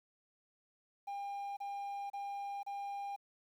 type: tone bursts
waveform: triangle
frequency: 802 Hz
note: G5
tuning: 39 cents sharp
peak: -37 dBFS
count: 4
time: 1.07-3.163 s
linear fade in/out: 10 ms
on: 500 ms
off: 31 ms
effects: 11-bit